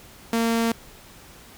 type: tone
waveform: sawtooth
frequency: 229.3 Hz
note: A#3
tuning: 28 cents flat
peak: -16 dBFS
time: 0.33-0.72 s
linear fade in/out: 2 ms
effects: pink hiss -47 dBFS RMS until 1.57 s